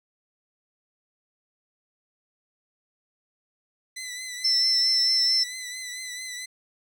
15% pulse tone with vibrato, 2007 Hz, B6, 27 cents sharp, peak -27 dBFS, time 3.96-6.46 s, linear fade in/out 10 ms, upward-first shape triangle, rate 4.5 Hz, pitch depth 47 cents each way
sine tone, 5340 Hz, E8, 22 cents sharp, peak -19 dBFS, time 4.44-5.44 s, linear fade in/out 10 ms
effects none

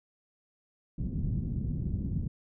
white low-pass noise, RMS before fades -32 dBFS, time 0.98-2.28 s, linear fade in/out 5 ms, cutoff 200 Hz, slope 24 dB/octave, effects none

